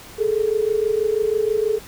sine tone pair together, 417.9 / 444.1 Hz, G#4 / A4, +11 / +16 cents, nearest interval minor second, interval 105 cents, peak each -20 dBFS, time 0.18-1.79 s, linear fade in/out 20 ms, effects pink hiss -41 dBFS RMS until 1.87 s

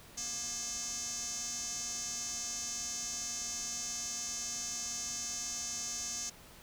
square tone with band-pass filter, 237 Hz, A#3, 29 cents sharp, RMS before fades -39 dBFS, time 0.17-6.3 s, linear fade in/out 10 ms, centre 6300 Hz, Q 6.9, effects pink hiss -55 dBFS RMS until 6.62 s

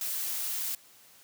blue noise, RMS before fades -33 dBFS, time 0.01-0.75 s, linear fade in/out 2 ms, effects white hiss -57 dBFS RMS until 1.23 s + high-pass 80 Hz 12 dB/octave

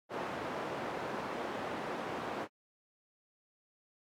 white band-pass noise, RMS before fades -39 dBFS, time 0.09-2.48 s, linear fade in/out 50 ms, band 180 to 950 Hz, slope 12 dB/octave, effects AAC 64 kbps

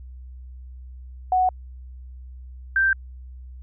sine tone pair in turn, 740 / 1568 Hz, F#5 / G6, 0 / 0 cents, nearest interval octave + minor second, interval 1300 cents, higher second, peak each -16 dBFS, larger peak neither, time 1.32-1.49 / 2.76-2.93 s, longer neither, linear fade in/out 2 ms, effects added 63 Hz sine -37 dBFS peak until 3.62 s

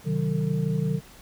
sine tone cluster, 129.3 / 154.6 / 186.5 / 449.7 Hz, C3 / D#3 / F#3 / A4, -20 / -11 / +14 / +38 cents, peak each -30 / -25 / -28 / -34 dBFS, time 0.04-1.01 s, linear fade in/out 50 ms, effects pink hiss -50 dBFS RMS until 1.21 s

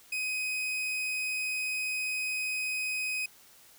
40% pulse tone, 2513 Hz, D#7, 17 cents sharp, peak -29 dBFS, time 0.12-3.26 s, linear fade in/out 5 ms, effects white hiss -57 dBFS RMS until 3.78 s

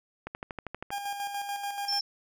click train, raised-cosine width 0.5 ms, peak -21 dBFS, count 9, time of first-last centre 0.27-0.905 s, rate 12.6 Hz
40% pulse tone with tremolo, 807 Hz, G#5, 50 cents flat, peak -30 dBFS, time 0.91-2 s, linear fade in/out 20 ms, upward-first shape square, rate 6.9 Hz, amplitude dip 45%
sine tone, 5360 Hz, E8, 28 cents sharp, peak -27 dBFS, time 1.88-2.01 s, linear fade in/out 5 ms
effects none

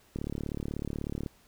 click train, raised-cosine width 3 ms, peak -21 dBFS, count 41, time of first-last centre 0.16-1.262 s, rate 36.3 Hz, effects pink hiss -62 dBFS RMS until 1.47 s

